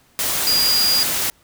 sine tone in noise, 4840 Hz, D#8, 49 cents flat, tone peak -15 dBFS, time 0.47-1.03 s, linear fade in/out 0 ms, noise white, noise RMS -21 dBFS, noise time 0.19-1.3 s, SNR +3 dB, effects pink hiss -56 dBFS RMS until 1.43 s

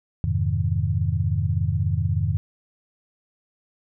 sine chord, F minor seventh, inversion none, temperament equal, 87.31 / 103.83 / 130.81 / 155.56 Hz, F2 / Ab2 / C3 / Eb3, 0 / 0 / 0 / 0 cents, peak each -24 / -24 / -28 / -27 dBFS, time 0.24-2.37 s, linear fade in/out 0 ms, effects none

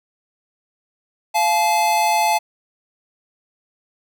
square tone pair together, 693.2 / 861 Hz, F5 / A5, -13 / -38 cents, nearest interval major third, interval 375 cents, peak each -21 / -17 dBFS, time 1.34-2.39 s, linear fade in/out 20 ms, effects none

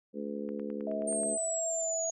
harmonic tone, 71.8 Hz, D2, 39 cents flat, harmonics 3 / 4 / 5 / 6 / 7, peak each -38 / -41 / -45 / -41 / -41 dBFS, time 0.13-1.38 s, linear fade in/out 50 ms
click train, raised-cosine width 0.5 ms, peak -37 dBFS, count 8, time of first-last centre 0.49-1.233 s, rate 9.42 Hz
sine tone with pitch glide, 640 to 654.2 Hz, D#5 to E5, +49 to -13 cents, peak -33 dBFS, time 0.87-2.1 s, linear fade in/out 2 ms, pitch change +38 cents, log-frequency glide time 1-1.15 s
sine exponential sweep, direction down, 8750 to 6645 Hz, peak -32 dBFS, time 1.07-2.11 s, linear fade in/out 10 ms
effects none

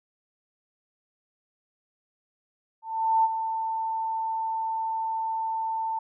sine tone with ADSR envelope, 893 Hz, A5, 25 cents sharp, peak -17 dBFS, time 2.82-5.99 s, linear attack 420 ms, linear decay 37 ms, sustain -9 dB, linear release 5 ms, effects none

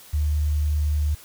sine tone with quantisation, 74.8 Hz, D2, 32 cents sharp, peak -19 dBFS, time 0.13-1.15 s, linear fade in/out 10 ms, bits 8, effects white hiss -47 dBFS RMS until 1.24 s

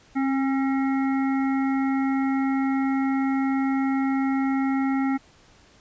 harmonic tone with a mistuned harmonic, 271 Hz, C#4, 39 cents flat, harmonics 1 / 3 / 5 / 7 / 8, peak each -21 / -31 / -35 / -38 / -39 dBFS, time 0.15-5.18 s, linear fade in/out 20 ms, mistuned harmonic 1, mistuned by -16 cents, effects pink hiss -55 dBFS RMS until 5.8 s + resampled to 16000 Hz

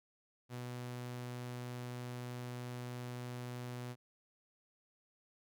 sawtooth tone, 123.2 Hz, B2, 4 cents flat, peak -38 dBFS, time 0.49-3.96 s, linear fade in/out 50 ms, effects none

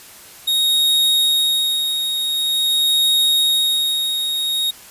45% pulse tone with tremolo, 3749 Hz, A#7, 9 cents sharp, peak -13 dBFS, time 0.47-4.71 s, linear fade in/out 10 ms, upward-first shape sine, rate 0.46 Hz, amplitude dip 50%, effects white hiss -41 dBFS RMS until 4.9 s + resampled to 32000 Hz

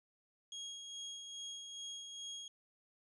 30% pulse tone with tremolo, 3282 Hz, G#7, 21 cents flat, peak -40 dBFS, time 0.52-2.48 s, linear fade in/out 2 ms, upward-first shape sine, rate 2.4 Hz, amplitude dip 40%, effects resampled to 24000 Hz

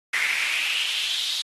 brown noise with high-pass filter sweep, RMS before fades -26 dBFS, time 0.13-1.42 s, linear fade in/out 5 ms, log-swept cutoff 2000 to 3900 Hz, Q 5.3, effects AAC 32 kbps

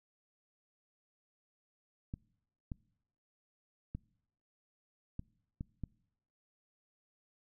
clicks, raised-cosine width 5 ms, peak -27 dBFS, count 6, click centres 2.139 / 2.718 / 3.95 / 5.194 / 5.609 / 5.837 s, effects noise-tail reverb RT60 0.8 s tail -25 dB re dry

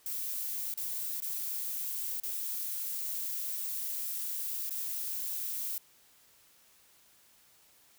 violet noise with dropouts, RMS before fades -36 dBFS, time 0.06-5.78 s, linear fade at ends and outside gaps 2 ms, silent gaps 0.74-0.774 / 1.203-1.221 / 2.2-2.234 / 4.696-4.707 s, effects white hiss -63 dBFS RMS until 7.98 s

